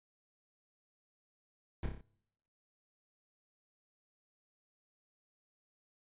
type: noise with echo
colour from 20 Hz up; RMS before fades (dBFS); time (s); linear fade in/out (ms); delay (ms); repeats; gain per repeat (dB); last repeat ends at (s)
brown; -34; 1.83-1.86; 2; 30; 5; -4; 2.01
effects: noise-tail reverb RT60 0.9 s tail -26 dB re dry + resampled to 8000 Hz